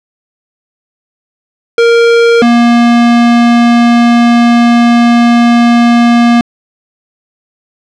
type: tone pair in turn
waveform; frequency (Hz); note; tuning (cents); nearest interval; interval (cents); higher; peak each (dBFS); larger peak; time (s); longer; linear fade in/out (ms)
square; 466.2 / 236.8; A#4 / A#3; 0 / +27; octave; 1173; first; -4; neither; 1.78-2.42 / 2.42-6.41; second; 2
effects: low-pass 4000 Hz 12 dB/octave